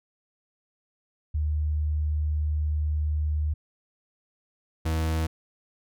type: tone pair in turn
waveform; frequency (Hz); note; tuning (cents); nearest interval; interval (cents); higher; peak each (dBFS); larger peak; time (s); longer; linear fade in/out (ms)
sine / 40% pulse; 75.8 / 80.31; D#2 / E2; -45 / -45; minor second; 100; second; -23 / -23; neither; 1.34-3.54 / 4.85-5.27; first; 10
effects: none